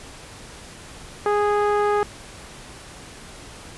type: tone with low-pass filter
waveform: sawtooth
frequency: 413.7 Hz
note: G#4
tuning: 7 cents flat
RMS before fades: -20 dBFS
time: 1.26-2.03 s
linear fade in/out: 0 ms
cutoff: 1300 Hz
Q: 1.5
effects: pink hiss -41 dBFS RMS until 3.77 s + resampled to 24000 Hz